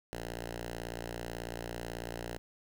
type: tone with notch filter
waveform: 5% pulse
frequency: 58.2 Hz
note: A#1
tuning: 2 cents flat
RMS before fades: -41 dBFS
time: 0.13-2.38 s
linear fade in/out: 0 ms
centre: 220 Hz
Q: 1.9
effects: 11-bit